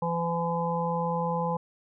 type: harmonic tone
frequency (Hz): 169.1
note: E3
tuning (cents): +44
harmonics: 1 / 3 / 5 / 6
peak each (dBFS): -30 / -31 / -31 / -33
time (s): 0.02-1.57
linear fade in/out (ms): 5
effects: none

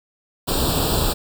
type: noise with comb filter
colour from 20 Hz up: pink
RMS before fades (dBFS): -20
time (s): 0.47-1.14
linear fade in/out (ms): 20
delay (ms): 0.24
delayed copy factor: +1
effects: none

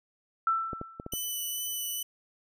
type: tone with exponential decay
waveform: sine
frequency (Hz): 1333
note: E6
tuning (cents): +19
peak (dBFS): -21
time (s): 0.47-1.16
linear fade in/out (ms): 2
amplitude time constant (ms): 150
type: clicks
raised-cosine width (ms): 2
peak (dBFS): -23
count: 5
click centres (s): 0.732 / 0.814 / 0.999 / 1.064 / 1.136
type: tone with vibrato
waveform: 5% pulse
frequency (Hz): 2987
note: F#7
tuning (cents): +16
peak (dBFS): -24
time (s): 1.12-2.03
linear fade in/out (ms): 5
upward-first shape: sine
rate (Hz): 2.3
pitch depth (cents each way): 9
effects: none

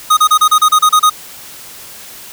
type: tone bursts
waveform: square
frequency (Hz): 1244.5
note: D#6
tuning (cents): 0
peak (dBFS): -6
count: 10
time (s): 0.1-1.099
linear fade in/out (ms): 10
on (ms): 72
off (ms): 31
effects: white hiss -33 dBFS RMS until 2.32 s

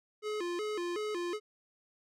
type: tone with vibrato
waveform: square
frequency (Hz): 385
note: G4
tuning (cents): -31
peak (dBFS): -34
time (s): 0.22-1.4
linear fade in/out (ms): 50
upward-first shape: square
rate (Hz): 2.7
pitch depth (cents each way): 170
effects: low-pass 7000 Hz 12 dB/octave

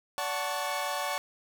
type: chord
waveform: sawtooth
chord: D major seventh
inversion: none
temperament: equal with one note detuned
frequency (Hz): 577.2 / 740 / 880 / 1108.7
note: D5 / F#5 / A5 / C#6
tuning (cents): -30 / 0 / 0 / 0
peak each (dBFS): -32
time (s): 0.18-1.18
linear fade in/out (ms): 0
effects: none

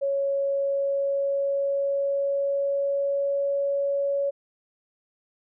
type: tone with pitch glide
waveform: sine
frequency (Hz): 554.4 to 560.2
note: C#5 to C#5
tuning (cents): 0 to +18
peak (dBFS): -22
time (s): 0.01-4.31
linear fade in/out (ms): 20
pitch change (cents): +18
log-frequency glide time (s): 0.31-3.51
effects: none

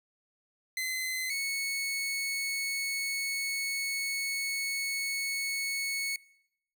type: tone pair in turn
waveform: sawtooth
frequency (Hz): 2046 / 2207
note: C7 / C#7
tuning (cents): -39 / -8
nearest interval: minor second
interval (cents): 131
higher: second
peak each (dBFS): -27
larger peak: neither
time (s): 0.77-1.3 / 1.3-6.16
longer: second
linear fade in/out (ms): 2
effects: noise-tail reverb RT60 0.7 s tail -21 dB re dry

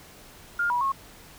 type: tone with pitch steps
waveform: sine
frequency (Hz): 1410 / 971 / 1088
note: F6 / B5 / C#6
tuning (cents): +16 / -30 / -33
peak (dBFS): -22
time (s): 0.59-0.92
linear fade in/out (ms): 5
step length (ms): 110
effects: pink hiss -49 dBFS RMS until 1.38 s

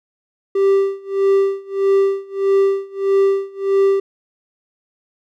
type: tone with tremolo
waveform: triangle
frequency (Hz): 392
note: G4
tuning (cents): 0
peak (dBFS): -8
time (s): 0.55-4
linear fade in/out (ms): 5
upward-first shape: sine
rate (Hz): 1.6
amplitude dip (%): 95
effects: none

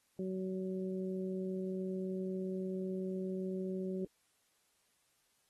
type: harmonic tone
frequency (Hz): 187.5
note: F#3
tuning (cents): +23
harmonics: 1 / 2 / 3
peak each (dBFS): -38 / -39 / -48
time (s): 0.19-4.05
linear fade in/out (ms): 2
effects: white hiss -75 dBFS RMS until 5.49 s + AAC 32 kbps

